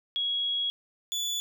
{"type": "tone pair in turn", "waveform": ["sine", "30% pulse"], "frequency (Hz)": [3322, 3455], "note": ["G#7", "A7"], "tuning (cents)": [0, -32], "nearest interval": "minor second", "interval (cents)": 68, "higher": "second", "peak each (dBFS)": -26, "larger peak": "neither", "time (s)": [[0.16, 0.7], [1.12, 1.4]], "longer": "first", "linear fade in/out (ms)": 0, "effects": []}